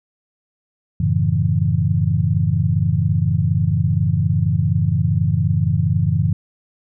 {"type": "chord", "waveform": "sine", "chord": "F# minor seventh", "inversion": "none", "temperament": "equal with one note detuned", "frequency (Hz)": [92.5, 110, 140.61, 164.81], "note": ["F#2", "A2", "C#3", "E3"], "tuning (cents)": [0, 0, 25, 0], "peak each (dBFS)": -20, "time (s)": [1, 6.33], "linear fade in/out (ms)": 5, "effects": []}